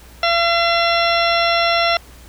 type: harmonic tone with a mistuned harmonic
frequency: 680 Hz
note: F5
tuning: 46 cents flat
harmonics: 1 / 2 / 3 / 4 / 5 / 6 / 8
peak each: -17 / -20 / -22 / -23 / -24 / -25 / -26 dBFS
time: 0.23-1.97 s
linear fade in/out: 2 ms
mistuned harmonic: 5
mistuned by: +18 cents
effects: added 60 Hz sine -41 dBFS peak until 2.28 s + pink hiss -45 dBFS RMS until 2.28 s